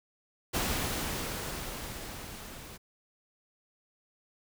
pink noise with level ramp, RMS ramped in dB -30 to -47 dBFS, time 0.53-2.78 s, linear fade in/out 20 ms, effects none

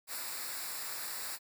white noise with comb filter, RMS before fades -40 dBFS, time 0.07-1.39 s, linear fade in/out 50 ms, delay 0.32 ms, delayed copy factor -0.7, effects none

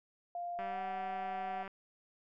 sine tone with pitch glide, 698.5 to 744.3 Hz, F5 to F#5, 0 to +10 cents, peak -37 dBFS, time 0.35-1.63 s, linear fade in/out 2 ms, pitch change +110 cents, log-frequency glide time 0.66-0.79 s
click train, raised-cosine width 0.5 ms, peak -31 dBFS, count 212, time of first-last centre 0.59-1.678 s, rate 194 Hz
effects none

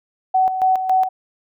sine tone with tremolo, 752 Hz, F#5, 28 cents sharp, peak -12 dBFS, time 0.34-1.09 s, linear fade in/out 10 ms, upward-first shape square, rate 3.6 Hz, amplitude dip 60%, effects none

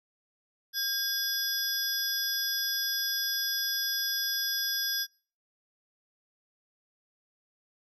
sine tone cluster, 1611 / 3428 / 5030 / 5720 / 11460 Hz, G6 / A7 / D#8 / F8 / F9, +47 / -46 / +18 / +41 / +44 cents, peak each -36 / -37 / -31 / -38 / -35 dBFS, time 0.73-5.07 s, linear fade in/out 50 ms, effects noise-tail reverb RT60 0.4 s tail -26 dB re dry

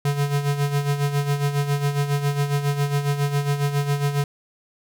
square tone with tremolo, 143 Hz, D3, 46 cents flat, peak -18 dBFS, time 0.05-4.24 s, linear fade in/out 2 ms, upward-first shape sine, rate 7.3 Hz, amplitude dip 65%, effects none

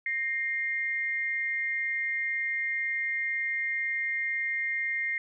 sine tone pair together, 1849 / 2111 Hz, A#6 / C7, -15 / +15 cents, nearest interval major second, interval 230 cents, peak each -32 / -29 dBFS, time 0.06-5.18 s, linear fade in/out 2 ms, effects none

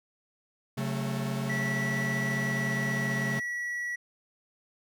45% pulse chord, F# minor, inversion second, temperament equal with one note detuned, 135.58 / 185 / 220 Hz, C#3 / F#3 / A3, -38 / 0 / 0 cents, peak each -32 / -37 / -34 dBFS, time 0.77-3.4 s, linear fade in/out 10 ms
triangle tone with pitch glide, 1951 to 1936.4 Hz, B6 to B6, -22 to -35 cents, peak -29 dBFS, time 1.49-3.96 s, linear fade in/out 10 ms, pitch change -13 cents, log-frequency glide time 2.38-3.45 s
effects none

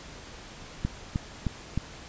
click train, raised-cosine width 5 ms, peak -14 dBFS, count 4, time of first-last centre 0.85-1.776 s, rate 3.24 Hz, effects pink hiss -45 dBFS RMS until 2.08 s + resampled to 16000 Hz

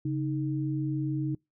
sine tone pair together, 137.98 / 311.1 Hz, C#3 / D#4, -8 / 0 cents, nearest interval octave + major second, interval 1408 cents, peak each -29 / -31 dBFS, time 0.05-1.35 s, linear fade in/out 5 ms, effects noise-tail reverb RT60 0.2 s tail -26 dB re dry

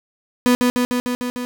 35% pulse tone with echo, 246.9 Hz, B3, in tune, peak -10 dBFS, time 0.46-0.55 s, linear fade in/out 0 ms, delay 150 ms, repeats 6, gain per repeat -2 dB, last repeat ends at 1.45 s, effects none

